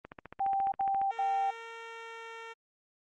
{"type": "click train", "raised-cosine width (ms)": 0.5, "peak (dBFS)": -28, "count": 15, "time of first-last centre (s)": [0.05, 1.016], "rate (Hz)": 14.5}
{"type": "tone bursts", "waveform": "sine", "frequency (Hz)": 784, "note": "G5", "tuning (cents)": 0, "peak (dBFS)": -27, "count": 3, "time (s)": [0.4, 1.506], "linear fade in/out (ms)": 5, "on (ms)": 320, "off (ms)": 73}
{"type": "tone with pitch glide", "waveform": "10% pulse", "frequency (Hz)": [458.2, 455.6], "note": ["A#4", "A#4"], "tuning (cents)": [-30, -40], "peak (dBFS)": -34, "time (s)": [1.1, 2.54], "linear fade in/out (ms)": 20, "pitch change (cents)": -10, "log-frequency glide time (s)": [1.74, 2.38]}
{"effects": ["low-pass 4000 Hz 12 dB/octave", "Opus 24 kbps"]}